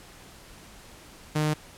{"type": "tone", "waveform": "sawtooth", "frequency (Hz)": 152.6, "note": "D#3", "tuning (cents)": -33, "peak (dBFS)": -19, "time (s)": [1.35, 1.54], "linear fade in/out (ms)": 10, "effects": ["pink hiss -49 dBFS RMS until 1.77 s", "low-pass 12000 Hz 12 dB/octave"]}